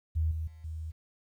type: tone with level steps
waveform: sine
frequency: 79.6 Hz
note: D#2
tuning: 40 cents sharp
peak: -25 / -31 / -47 / -35 dBFS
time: 0.15-0.92 s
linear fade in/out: 20 ms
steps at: 0.31 / 0.47 / 0.64 s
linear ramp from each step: 5 ms
effects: 11-bit